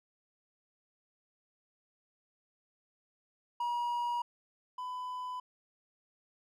triangle tone pair in turn, 958 / 1001.5 Hz, A#5 / B5, +47 / +24 cents, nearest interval minor second, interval 77 cents, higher second, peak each -29 / -35 dBFS, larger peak first, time 3.6-4.22 / 4.78-5.4 s, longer neither, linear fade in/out 5 ms, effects none

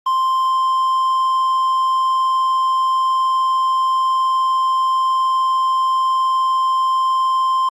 triangle tone, 1046.5 Hz, C6, in tune, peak -12 dBFS, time 0.06-7.69 s, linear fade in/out 5 ms, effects Opus 24 kbps

